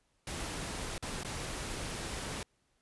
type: noise with dropouts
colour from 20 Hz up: pink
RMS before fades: -39 dBFS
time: 0.27-2.43 s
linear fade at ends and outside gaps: 2 ms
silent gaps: 0.98-1.025 / 1.234-1.247 s
effects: pink hiss -75 dBFS RMS until 2.81 s + resampled to 24000 Hz